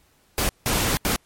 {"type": "noise bursts at uneven times", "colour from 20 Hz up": "pink", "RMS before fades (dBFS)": -22, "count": 3, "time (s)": [[0.38, 0.49], [0.66, 0.97], [1.05, 1.16]], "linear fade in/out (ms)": 0, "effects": ["pink hiss -61 dBFS RMS until 1.25 s", "MP3 64 kbps"]}